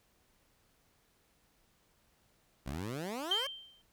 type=exponential sweep; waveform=15% pulse; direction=up; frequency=61.3 to 575 Hz; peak=-31 dBFS; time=2.66-3.47 s; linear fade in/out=5 ms
type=tone with exponential decay; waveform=sine; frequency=3136 Hz; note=G7; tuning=in tune; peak=-26 dBFS; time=3.31-3.82 s; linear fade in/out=5 ms; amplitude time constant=110 ms
effects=pink hiss -71 dBFS RMS until 3.92 s